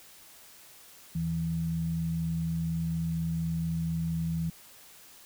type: tone pair together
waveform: sine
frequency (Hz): 80.62 / 164.81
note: E2 / E3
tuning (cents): -38 / 0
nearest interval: octave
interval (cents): 1238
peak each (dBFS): -38 / -28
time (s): 1.15-4.5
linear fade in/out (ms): 5
effects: white hiss -53 dBFS RMS until 5.25 s